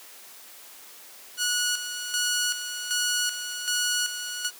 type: tone with tremolo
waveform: 10% pulse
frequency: 1461 Hz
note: F#6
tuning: 22 cents flat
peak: -15 dBFS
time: 1.37-4.51 s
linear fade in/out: 50 ms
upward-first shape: square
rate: 1.3 Hz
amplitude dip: 60%
effects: white hiss -47 dBFS RMS until 4.59 s + high-pass 300 Hz 12 dB/octave